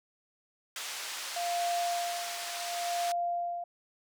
white band-pass noise, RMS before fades -39 dBFS, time 0.76-3.12 s, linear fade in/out 2 ms, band 770 to 6600 Hz, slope 12 dB/octave
sine tone with tremolo, 696 Hz, F5, 6 cents flat, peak -28 dBFS, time 1.36-3.64 s, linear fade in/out 5 ms, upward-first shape sine, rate 0.69 Hz, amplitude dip 80%
effects none

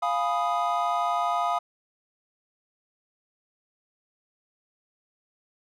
triangle chord, F half-diminished seventh, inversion none, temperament equal, 698.5 / 830.6 / 987.8 / 1244.5 Hz, F5 / Ab5 / Cb6 / Eb6, 0 / 0 / 0 / 0 cents, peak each -25 / -30 / -29 / -26 dBFS, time 0.02-1.59 s, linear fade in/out 10 ms, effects none

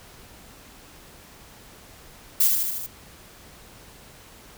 violet noise with echo, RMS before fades -18 dBFS, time 2.4-2.48 s, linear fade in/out 5 ms, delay 77 ms, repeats 5, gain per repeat -3 dB, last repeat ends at 2.865 s, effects pink hiss -48 dBFS RMS until 4.57 s

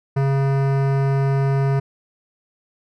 sine tone with hard clipping, 137 Hz, C#3, 20 cents flat, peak -18 dBFS, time 0.16-1.8 s, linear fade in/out 10 ms, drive 18 dB, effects none

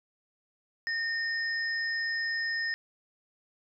sine tone pair together, 1832 / 5113 Hz, A#6 / D#8, -31 / +46 cents, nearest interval octave + tritone, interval 1777 cents, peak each -29 / -37 dBFS, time 0.87-2.74 s, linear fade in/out 0 ms, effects none

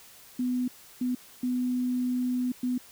sine tone bursts at uneven times, 249.8 Hz, B3, 20 cents sharp, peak -25 dBFS, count 4, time 0.39-0.68 / 1.01-1.15 / 1.43-2.52 / 2.63-2.78 s, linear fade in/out 5 ms, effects white hiss -52 dBFS RMS until 2.91 s

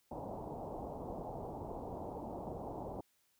white low-pass noise, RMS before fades -44 dBFS, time 0.11-3.01 s, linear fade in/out 5 ms, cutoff 890 Hz, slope 48 dB/octave, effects white hiss -75 dBFS RMS until 3.39 s

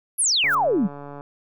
sine exponential sweep, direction down, 11740 to 168.3 Hz, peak -17 dBFS, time 0.18-0.88 s, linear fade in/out 20 ms
violet noise with exponential growth, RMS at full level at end -32 dBFS, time 0.39-0.55 s, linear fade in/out 5 ms, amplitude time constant 33 ms
click train, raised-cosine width 1 ms, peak -24 dBFS, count 111, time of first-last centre 0.44-1.209 s, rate 143 Hz
effects none

